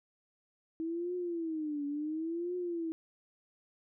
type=tone with vibrato; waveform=sine; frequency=320.9 Hz; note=E4; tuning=46 cents flat; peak=-33 dBFS; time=0.8-2.92 s; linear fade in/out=0 ms; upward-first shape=triangle; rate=0.71 Hz; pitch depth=210 cents each way; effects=none